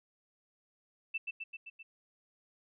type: tone with echo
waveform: sine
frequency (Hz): 2657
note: E7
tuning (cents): +13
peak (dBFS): -32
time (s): 1.14-1.18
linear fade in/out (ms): 10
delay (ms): 130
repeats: 5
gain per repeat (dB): -3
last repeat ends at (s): 1.83
effects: none